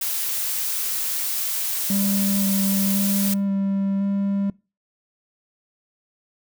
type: noise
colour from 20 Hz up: blue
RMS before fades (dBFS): -25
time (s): 0.01-3.34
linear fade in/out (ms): 5
type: tone with vibrato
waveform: triangle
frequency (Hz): 197.4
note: G3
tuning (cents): +12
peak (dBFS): -18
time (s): 1.9-4.5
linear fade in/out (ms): 2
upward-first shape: square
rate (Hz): 0.95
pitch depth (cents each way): 10
effects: noise-tail reverb RT60 0.3 s tail -23 dB re dry